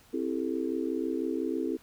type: chord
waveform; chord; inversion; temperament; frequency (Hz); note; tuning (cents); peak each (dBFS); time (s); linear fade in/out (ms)
sine; A minor seventh; first; just; 264 / 330 / 396 / 440; C4 / E4 / G4 / A4; +16 / +2 / +18 / 0; -33 / -32 / -36 / -36; 0.13-1.77; 10
effects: pink hiss -59 dBFS RMS until 1.82 s